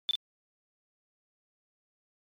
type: tone with echo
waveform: sine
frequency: 3520 Hz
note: A7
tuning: in tune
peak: -24 dBFS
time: 0.09-0.11 s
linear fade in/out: 0 ms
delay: 44 ms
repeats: 1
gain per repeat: -2 dB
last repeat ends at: 0.154 s
effects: MP3 96 kbps